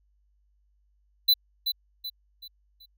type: tone with echo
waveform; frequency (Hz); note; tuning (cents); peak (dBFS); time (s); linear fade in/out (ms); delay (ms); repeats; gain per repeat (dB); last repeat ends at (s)
square; 4000; B7; +21; -17; 1.28-1.34; 10; 380; 4; -8; 2.86
effects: added 50 Hz sine -64 dBFS peak until 2.97 s